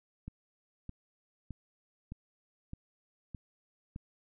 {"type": "click train", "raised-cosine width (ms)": 5, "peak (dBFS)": -29, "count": 7, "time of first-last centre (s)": [0.28, 3.961], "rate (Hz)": 1.63, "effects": []}